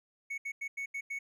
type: tone bursts at uneven times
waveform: triangle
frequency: 2217 Hz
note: C#7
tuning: in tune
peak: -33 dBFS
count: 6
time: 0.3-0.38 / 0.45-0.52 / 0.61-0.68 / 0.77-0.86 / 0.94-1.01 / 1.1-1.19 s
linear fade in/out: 10 ms
effects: none